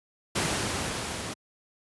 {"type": "noise with level ramp", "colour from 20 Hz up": "pink", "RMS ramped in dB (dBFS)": [-26, -35], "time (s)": [0.35, 1.34], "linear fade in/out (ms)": 10, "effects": ["high-pass 80 Hz 12 dB/octave", "resampled to 24000 Hz"]}